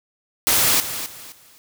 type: noise with echo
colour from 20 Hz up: white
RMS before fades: -17 dBFS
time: 0.47-0.8 s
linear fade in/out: 0 ms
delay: 260 ms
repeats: 3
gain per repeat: -11 dB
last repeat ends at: 1.58 s
effects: none